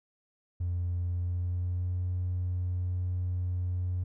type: tone with pitch glide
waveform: triangle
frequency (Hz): 88 to 90.11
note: F2 to F#2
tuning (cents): +14 to -45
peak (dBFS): -25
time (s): 0.6-4.04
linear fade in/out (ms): 10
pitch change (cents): +41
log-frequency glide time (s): 1.05-2.05
effects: tanh soft clip ceiling -25 dBFS